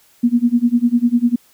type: tone with tremolo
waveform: sine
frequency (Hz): 239.3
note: A#3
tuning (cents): +46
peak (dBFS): -8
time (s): 0.23-1.36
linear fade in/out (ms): 10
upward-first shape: sine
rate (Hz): 10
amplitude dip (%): 95
effects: white hiss -53 dBFS RMS until 1.53 s